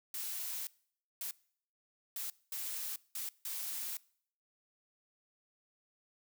blue noise bursts at uneven times, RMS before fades -40 dBFS, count 6, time 0.14-0.67 / 1.21-1.31 / 2.16-2.3 / 2.52-2.96 / 3.15-3.29 / 3.45-3.97 s, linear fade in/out 2 ms, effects noise-tail reverb RT60 0.6 s tail -23 dB re dry

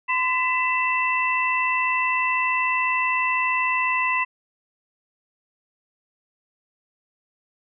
sine tone cluster, 1022 / 1993 / 2666 Hz, C6 / B6 / E7, -41 / +15 / +19 cents, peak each -23 / -25 / -24 dBFS, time 0.08-4.25 s, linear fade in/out 20 ms, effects none

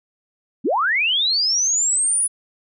sine linear sweep, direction up, 178.3 to 9956 Hz, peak -16 dBFS, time 0.64-2.28 s, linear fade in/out 20 ms, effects none

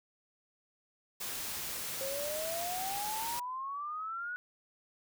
white noise, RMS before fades -39 dBFS, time 1.2-3.4 s, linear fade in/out 10 ms
sine exponential sweep, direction up, 529 to 1480 Hz, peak -36 dBFS, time 2.01-4.36 s, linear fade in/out 0 ms
effects none

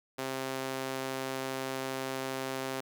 sawtooth tone with high-pass filter, 132.5 Hz, C3, 22 cents sharp, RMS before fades -36 dBFS, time 0.18-2.81 s, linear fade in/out 10 ms, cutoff 360 Hz, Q 0.83, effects none

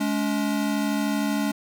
square tone pair together, 211.1 / 284.1 Hz, G#3 / C#4, +29 / +43 cents, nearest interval perfect fourth, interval 514 cents, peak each -26 dBFS, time 0-1.52 s, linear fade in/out 10 ms, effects none

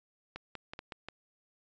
clicks, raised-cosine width 0.3 ms, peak -25 dBFS, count 6, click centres 0.36 / 0.553 / 0.735 / 0.791 / 0.922 / 1.086 s, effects resampled to 16000 Hz

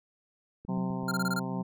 click train, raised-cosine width 3 ms, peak -34 dBFS, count 4, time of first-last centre 0.65-1.032 s, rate 7.85 Hz
sine tone with tremolo, 185 Hz, F#3, in tune, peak -28 dBFS, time 0.68-1.63 s, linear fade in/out 10 ms, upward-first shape triangle, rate 2.2 Hz, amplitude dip 60%
harmonic tone, 130 Hz, C3, 11 cents flat, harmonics 1 / 2 / 3 / 4 / 5 / 6 / 7 / 8, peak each -39 / -38 / -43 / -45 / -46 / -46 / -42 / -49 dBFS, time 0.68-1.63 s, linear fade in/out 20 ms
square tone bursts, 1396.9 Hz, F6, in tune, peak -30 dBFS, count 6, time 1.08-1.395 s, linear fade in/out 5 ms, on 35 ms, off 21 ms
effects none

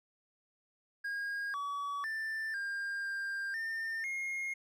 triangle tone with pitch steps, 1629 / 1137 / 1775 / 1603 / 1594 / 1807 / 2144 Hz, G#6 / C#6 / A6 / G6 / G6 / A6 / C7, -34 / +44 / +15 / +38 / +28 / +46 / +42 cents, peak -33 dBFS, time 1.04-4.54 s, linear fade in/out 10 ms, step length 500 ms, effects none

